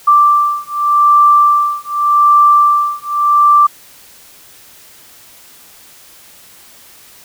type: beating tone pair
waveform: sine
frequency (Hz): 1174.7 / 1175.55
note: D6 / D6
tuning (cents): 0 / +1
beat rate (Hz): 0.85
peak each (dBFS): -10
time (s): 0.07-3.67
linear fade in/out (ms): 10
effects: white hiss -41 dBFS RMS until 7.24 s